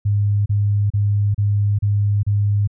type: tone bursts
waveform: sine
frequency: 102.4 Hz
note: G#2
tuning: 24 cents flat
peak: -14 dBFS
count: 6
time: 0.05-2.675 s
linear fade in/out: 10 ms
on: 410 ms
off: 33 ms
effects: none